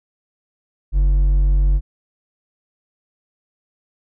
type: tone with hard clipping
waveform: triangle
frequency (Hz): 46.77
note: F#1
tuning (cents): +19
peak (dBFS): -13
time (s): 0.92-1.81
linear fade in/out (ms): 50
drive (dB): 7
effects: none